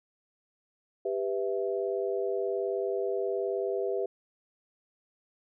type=chord; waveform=sine; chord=E minor; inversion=first; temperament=just; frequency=395.6 / 494.4 / 659.3 Hz; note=G4 / B4 / E5; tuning=+16 / +2 / 0 cents; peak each=-30 / -33 / -35 dBFS; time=1.05-4.06 s; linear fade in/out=5 ms; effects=none